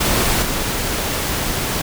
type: noise with level steps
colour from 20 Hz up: pink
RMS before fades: -17 / -21 dBFS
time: 0-1.82 s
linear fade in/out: 10 ms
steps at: 0.42 s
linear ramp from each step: 5 ms
effects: none